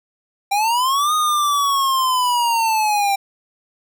square linear two-way sweep, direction up then down, 784 to 1244 to 784 Hz, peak -16 dBFS, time 0.51-3.16 s, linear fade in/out 10 ms, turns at 1.14 s, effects none

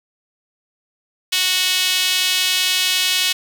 sawtooth tone with high-pass filter, 369 Hz, F#4, 5 cents flat, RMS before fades -18 dBFS, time 1.32-3.33 s, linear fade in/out 10 ms, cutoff 3100 Hz, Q 2, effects none

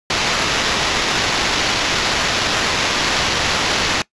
white noise with sample-and-hold, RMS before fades -18 dBFS, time 0.1-4.02 s, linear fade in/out 2 ms, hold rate 8820 Hz, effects noise-tail reverb RT60 0.1 s tail -21 dB re dry + resampled to 22050 Hz

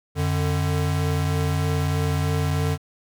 square tone pair together, 89.7 / 148.44 Hz, F2 / D3, +47 / +19 cents, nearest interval major sixth, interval 872 cents, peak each -24 dBFS, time 0.15-2.78 s, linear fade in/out 50 ms, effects none

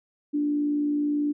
sine tone with frequency modulation, 293.6 Hz, D4, in tune, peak -22 dBFS, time 0.33-1.33 s, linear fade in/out 20 ms, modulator 58.5 Hz, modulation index 0.21, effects none

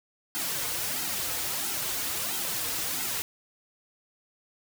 white noise with flanger, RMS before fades -31 dBFS, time 0.35-3.22 s, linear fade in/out 0 ms, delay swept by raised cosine 1.7 to 5.2 ms, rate 1.5 Hz, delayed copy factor -0.8, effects none

